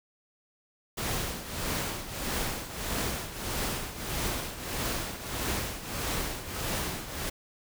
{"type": "noise with tremolo", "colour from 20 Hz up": "pink", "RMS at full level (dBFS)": -30, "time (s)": [0.97, 7.3], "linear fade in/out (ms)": 10, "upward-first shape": "triangle", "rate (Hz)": 1.6, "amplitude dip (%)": 75, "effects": []}